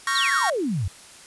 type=chord; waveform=45% pulse; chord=G half-diminished seventh; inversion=second; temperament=equal with one note detuned; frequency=1108.7 / 1376.1 / 1568 / 1864.7 Hz; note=Db6 / F6 / G6 / Bb6; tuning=0 / -26 / 0 / 0 cents; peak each=-25 / -30 / -31 / -25 dBFS; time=0.07-0.5 s; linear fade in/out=2 ms
type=exponential sweep; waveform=sine; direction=down; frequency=4426 to 82.2 Hz; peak=-22 dBFS; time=0.15-0.88 s; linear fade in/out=5 ms
effects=white hiss -46 dBFS RMS until 1.26 s + resampled to 24000 Hz